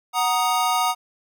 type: chord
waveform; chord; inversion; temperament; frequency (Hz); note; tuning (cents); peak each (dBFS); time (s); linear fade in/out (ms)
square; D# minor; first; equal with one note detuned; 740 / 938.3 / 1244.5; F#5 / A#5 / D#6; 0 / +11 / 0; -24; 0.13-0.95; 50
effects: none